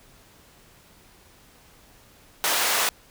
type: high-pass noise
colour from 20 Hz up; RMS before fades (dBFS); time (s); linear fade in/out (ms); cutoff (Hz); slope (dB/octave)
pink; -23; 2.44-2.89; 0; 750; 12
effects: pink hiss -54 dBFS RMS until 3.1 s